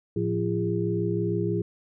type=tone cluster; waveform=sine; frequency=111.3 / 174.4 / 340.6 / 406.9 Hz; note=A2 / F3 / F4 / G#4; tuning=+20 / -2 / -43 / -35 cents; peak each=-29 dBFS; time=0.16-1.62 s; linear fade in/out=5 ms; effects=none